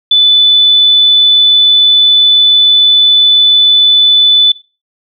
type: tone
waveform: sine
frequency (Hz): 3493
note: A7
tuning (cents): -13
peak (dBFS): -3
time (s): 0.11-4.52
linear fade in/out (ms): 5
effects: noise-tail reverb RT60 0.3 s tail -17 dB re dry